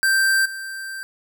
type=tone with level steps; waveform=square; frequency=1568 Hz; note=G6; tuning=in tune; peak=-16 / -30 dBFS; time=0.03-1.03 s; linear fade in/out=0 ms; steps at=0.45 s; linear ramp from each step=10 ms; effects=none